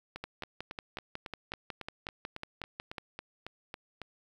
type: two click trains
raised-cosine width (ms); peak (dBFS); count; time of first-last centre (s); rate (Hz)
0.3; -22 / -24; 16 / 15; 0.24-2.982 / 0.16-4.017; 5.47 / 3.63
effects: 9-bit